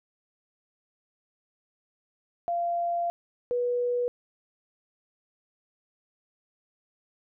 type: tone pair in turn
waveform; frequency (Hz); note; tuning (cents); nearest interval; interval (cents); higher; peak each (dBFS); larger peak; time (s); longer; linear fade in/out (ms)
sine; 690 / 487.7; F5 / B4; -21 / -22; tritone; 601; first; -25 / -24; second; 2.48-3.1 / 3.51-4.08; first; 0
effects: none